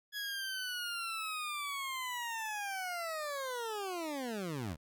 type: linear sweep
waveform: 20% pulse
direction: down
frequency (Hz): 1683 to 69.3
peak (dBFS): -32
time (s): 0.12-4.77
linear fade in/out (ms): 50
effects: none

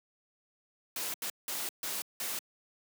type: noise bursts at uneven times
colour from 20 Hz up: white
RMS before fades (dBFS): -36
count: 5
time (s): 0.96-1.14 / 1.22-1.3 / 1.48-1.69 / 1.83-2.02 / 2.2-2.39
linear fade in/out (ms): 2
effects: high-pass 200 Hz 12 dB/octave

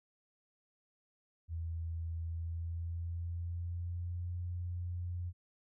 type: tone with pitch glide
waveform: sine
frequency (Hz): 82.7 to 88.13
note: E2 to F2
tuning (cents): +6 to +16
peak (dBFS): -36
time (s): 1.48-5.33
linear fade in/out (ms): 50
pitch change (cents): +110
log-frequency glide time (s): 2.22-4.35
effects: none

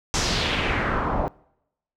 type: noise with low-pass filter sweep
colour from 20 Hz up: pink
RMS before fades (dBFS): -24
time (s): 0.14-1.28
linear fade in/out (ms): 0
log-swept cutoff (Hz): 6700 to 740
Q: 2.3
effects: noise-tail reverb RT60 0.8 s tail -24 dB re dry

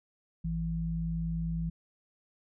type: tone pair together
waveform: sine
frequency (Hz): 55 / 164.81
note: A1 / E3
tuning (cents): 0 / 0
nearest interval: octave + perfect fifth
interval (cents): 1900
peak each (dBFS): -35 / -31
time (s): 0.44-1.7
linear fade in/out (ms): 10
effects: none

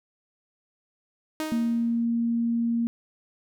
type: tone with exponential decay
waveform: sawtooth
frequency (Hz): 312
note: D#4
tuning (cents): +5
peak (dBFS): -22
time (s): 1.4-2.05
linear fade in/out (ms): 0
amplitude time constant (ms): 140
type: tone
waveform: sine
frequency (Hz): 233.1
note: A#3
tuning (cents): 0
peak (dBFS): -22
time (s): 1.52-2.87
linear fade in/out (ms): 0
effects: none

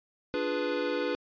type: chord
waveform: square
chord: D diminished seventh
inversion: none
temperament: equal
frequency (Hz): 293.7 / 349.2 / 415.3 / 493.9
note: D4 / F4 / Ab4 / Cb5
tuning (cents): 0 / 0 / 0 / 0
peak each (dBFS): -35 / -37 / -36 / -32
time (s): 0.34-1.15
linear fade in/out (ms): 0
effects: resampled to 11025 Hz

